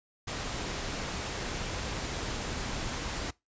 pink noise, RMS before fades -35 dBFS, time 0.27-3.31 s, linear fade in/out 10 ms, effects noise-tail reverb RT60 0.2 s tail -22 dB re dry + resampled to 16000 Hz

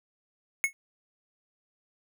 square tone with exponential decay, 2190 Hz, C#7, 22 cents flat, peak -19 dBFS, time 0.64-0.73 s, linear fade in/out 0 ms, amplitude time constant 18 ms, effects none

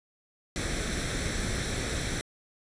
pink noise with comb filter, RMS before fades -31 dBFS, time 0.56-2.21 s, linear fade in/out 0 ms, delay 0.52 ms, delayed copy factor +0.6, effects resampled to 22050 Hz

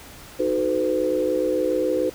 sine chord, B dominant seventh, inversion first, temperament equal with one note detuned, 311.1 / 370 / 440 / 506.9 Hz, D#4 / F#4 / A4 / B4, 0 / 0 / 0 / +45 cents, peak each -26 / -26 / -28 / -22 dBFS, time 0.39-2.1 s, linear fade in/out 10 ms, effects pink hiss -43 dBFS RMS until 2.14 s

